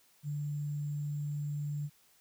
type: tone with sample-and-hold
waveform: sine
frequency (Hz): 146.6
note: D3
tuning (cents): -3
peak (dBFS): -33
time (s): 0.23-1.9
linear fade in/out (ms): 50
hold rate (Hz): 7350
effects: white hiss -66 dBFS RMS until 2.2 s